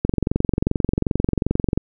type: click train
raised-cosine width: 3 ms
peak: -5 dBFS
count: 40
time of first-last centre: 0.05-1.776 s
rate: 22.6 Hz
effects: none